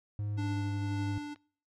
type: tone with pitch glide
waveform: triangle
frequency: 103.83 to 101.81 Hz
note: G#2 to G#2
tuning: 0 to -34 cents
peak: -30 dBFS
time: 0.19-1.18 s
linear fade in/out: 0 ms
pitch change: -34 cents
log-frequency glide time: 0.41-0.63 s
type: tone with tremolo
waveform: square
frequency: 293.7 Hz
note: D4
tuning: in tune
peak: -35 dBFS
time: 0.37-1.35 s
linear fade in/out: 20 ms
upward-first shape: triangle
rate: 1.9 Hz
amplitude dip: 40%
type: click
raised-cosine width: 0.3 ms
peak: -40 dBFS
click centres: 1.36 s
effects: noise-tail reverb RT60 0.5 s tail -25 dB re dry + low-pass 6000 Hz 12 dB/octave